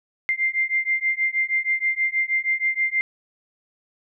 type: beating tone pair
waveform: sine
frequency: 2093 / 2099.3 Hz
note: C7 / C7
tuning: 0 / +5 cents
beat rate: 6.3 Hz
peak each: -23 / -23 dBFS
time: 0.29-3.01 s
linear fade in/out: 0 ms
effects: none